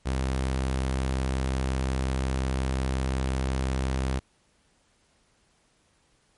sawtooth tone, 65.6 Hz, C2, 5 cents sharp, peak -21 dBFS, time 0.05-4.2 s, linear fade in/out 20 ms, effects pink hiss -66 dBFS RMS until 6.37 s + MP3 48 kbps

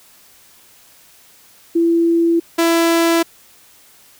sine / sawtooth tone pair in turn, 335.6 / 333.8 Hz, E4 / E4, +31 / +22 cents, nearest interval unison, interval 9 cents, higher first, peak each -11 / -8 dBFS, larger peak second, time 1.75-2.4 / 2.58-3.23 s, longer neither, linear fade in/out 10 ms, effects white hiss -48 dBFS RMS until 4.19 s

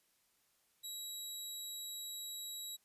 20% pulse tone, 3876 Hz, B7, 33 cents flat, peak -37 dBFS, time 0.83-2.77 s, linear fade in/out 20 ms, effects white hiss -75 dBFS RMS until 2.84 s + resampled to 32000 Hz

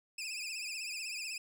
20% pulse tone with vibrato, 2525 Hz, D#7, 25 cents sharp, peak -33 dBFS, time 0.18-1.38 s, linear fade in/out 5 ms, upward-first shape triangle, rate 16 Hz, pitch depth 120 cents each way, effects none

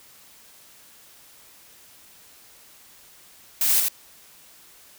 blue noise with echo, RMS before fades -21 dBFS, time 3.61-3.8 s, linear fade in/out 2 ms, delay 84 ms, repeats 1, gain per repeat -2 dB, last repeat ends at 3.884 s, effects white hiss -51 dBFS RMS until 4.98 s

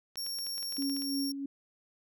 clicks, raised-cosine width 0.2 ms, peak -31 dBFS, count 12, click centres 0.157 / 0.265 / 0.387 / 0.467 / 0.58 / 0.628 / 0.724 / 0.768 / 0.823 / 0.897 / 0.966 / 1.021 s
sawtooth tone, 5520 Hz, F8, 21 cents flat, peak -32 dBFS, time 0.17-1.32 s, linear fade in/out 5 ms
sine tone with tremolo, 277.4 Hz, C#4, 1 cent sharp, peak -30 dBFS, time 0.78-1.46 s, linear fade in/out 5 ms, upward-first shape sine, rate 3 Hz, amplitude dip 50%
effects none

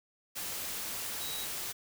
sine tone in noise, 3862 Hz, B7, 39 cents flat, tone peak -41 dBFS, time 1.2-1.46 s, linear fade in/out 20 ms, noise white, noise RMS -38 dBFS, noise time 0.35-1.73 s, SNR -6 dB, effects none

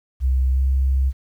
sine tone with pitch glide, 65 to 66.4 Hz, C2 to C2, -11 to +26 cents, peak -15 dBFS, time 0.2-1.13 s, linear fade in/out 50 ms, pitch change +37 cents, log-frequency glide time 0.52-0.6 s, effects 9-bit

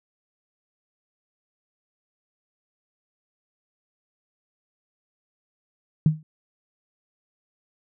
sine tone with exponential decay, 155.56 Hz, D#3, in tune, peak -11 dBFS, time 6.06-6.23 s, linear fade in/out 2 ms, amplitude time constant 36 ms, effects none

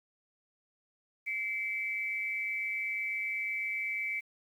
sine tone pair together, 2093 / 2301 Hz, C7 / D7, 0 / -36 cents, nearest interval major second, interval 164 cents, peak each -37 / -33 dBFS, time 1.26-4.21 s, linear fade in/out 20 ms, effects 10-bit

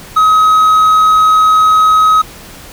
triangle tone, 1270 Hz, D#6, 35 cents sharp, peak -3 dBFS, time 0.16-2.22 s, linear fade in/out 10 ms, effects pink hiss -33 dBFS RMS until 2.72 s

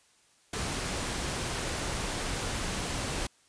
pink noise, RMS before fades -33 dBFS, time 0.53-3.27 s, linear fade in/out 5 ms, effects white hiss -64 dBFS RMS until 3.48 s + resampled to 22050 Hz

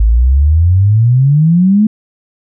sine exponential sweep, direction up, 51.91 to 220 Hz, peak -5 dBFS, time 0-1.87 s, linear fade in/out 5 ms, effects none

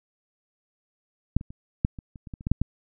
clicks, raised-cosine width 5 ms, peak -7 / -25 / -28 / -8 / -25 / -30 / -28 / -23 / -29 / -15 / -6 / -11 dBFS, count 12, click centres 1.366 / 1.411 / 1.505 / 1.849 / 1.988 / 2.158 / 2.272 / 2.338 / 2.409 / 2.469 / 2.516 / 2.616 s, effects none

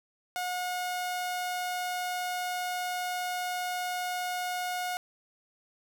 sawtooth tone, 723 Hz, F#5, 40 cents flat, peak -27 dBFS, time 0.36-4.97 s, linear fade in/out 0 ms, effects none

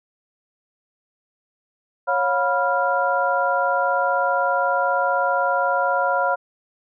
sine tone cluster, 551 / 716 / 980 / 1392 Hz, C#5 / F5 / B5 / F6, -11 / +43 / -14 / -6 cents, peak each -23 dBFS, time 2.07-6.36 s, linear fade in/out 20 ms, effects none

